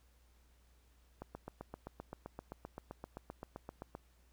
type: click train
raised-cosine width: 1 ms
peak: -30 dBFS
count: 22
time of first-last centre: 1.22-3.951 s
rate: 7.69 Hz
effects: added 60 Hz sine -65 dBFS peak until 4.32 s + pink hiss -73 dBFS RMS until 4.32 s